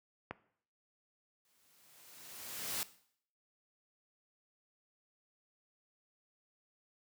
click, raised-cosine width 0.5 ms, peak -24 dBFS, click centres 0.31 s
white noise with exponential growth, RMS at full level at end -36 dBFS, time 1.45-2.83 s, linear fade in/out 1 ms, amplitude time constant 300 ms
effects noise-tail reverb RT60 0.6 s tail -17 dB re dry + high-pass 80 Hz 12 dB/octave

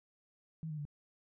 sine tone with pitch steps, 160 / 153.04 / 146.38 Hz, D#3 / D#3 / D3, +49 / -28 / -5 cents, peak -38 dBFS, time 0.63-0.852 s, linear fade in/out 0 ms, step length 74 ms, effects none

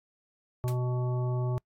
harmonic tone, 124.5 Hz, B2, 14 cents sharp, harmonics 1 / 3 / 5 / 7 / 9, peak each -27 / -37 / -41 / -44 / -46 dBFS, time 0.64-1.58 s, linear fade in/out 0 ms
white noise with exponential decay, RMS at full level -38 dBFS, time 0.68-0.78 s, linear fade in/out 0 ms, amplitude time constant 20 ms
effects noise-tail reverb RT60 0.1 s tail -26 dB re dry + AAC 48 kbps

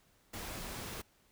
pink noise, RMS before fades -43 dBFS, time 0.33-1.02 s, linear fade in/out 10 ms, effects pink hiss -69 dBFS RMS until 1.31 s

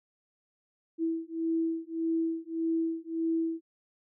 sine beating tone pair, 326.8 / 328.5 Hz, E4 / E4, -15 / -6 cents, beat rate 1.7 Hz, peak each -31 dBFS, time 0.98-3.61 s, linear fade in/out 50 ms, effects none

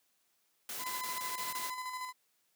white noise bursts, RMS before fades -41 dBFS, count 6, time 0.69-1.7 s, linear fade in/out 2 ms, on 150 ms, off 22 ms
35% pulse tone with tremolo, 1011 Hz, B5, 40 cents sharp, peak -35 dBFS, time 0.78-2.13 s, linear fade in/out 50 ms, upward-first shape square, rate 13 Hz, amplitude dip 40%
effects white hiss -75 dBFS RMS until 2.55 s + high-pass 150 Hz 12 dB/octave

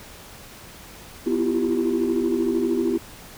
sine tone cluster, 249 / 328.9 / 341.9 / 390.8 Hz, B3 / E4 / F4 / G4, +14 / -4 / -37 / -5 cents, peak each -24 dBFS, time 1.26-2.98 s, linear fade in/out 10 ms, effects tanh soft clip ceiling -13 dBFS + pink hiss -43 dBFS RMS until 3.37 s

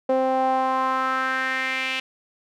sawtooth tone with band-pass filter sweep, 261.6 Hz, C4, in tune, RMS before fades -23 dBFS, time 0.09-2 s, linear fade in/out 5 ms, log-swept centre 570 to 2700 Hz, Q 3.6, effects none

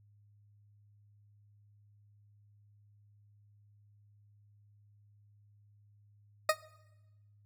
20% pulse tone with exponential decay, 622.3 Hz, D#5, in tune, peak -16 dBFS, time 6.49-6.57 s, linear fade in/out 5 ms, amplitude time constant 17 ms, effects noise-tail reverb RT60 1.0 s tail -20 dB re dry + added 103 Hz sine -61 dBFS peak until 7.45 s

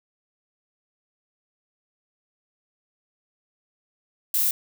violet noise, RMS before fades -22 dBFS, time 4.34-4.51 s, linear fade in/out 2 ms, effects none

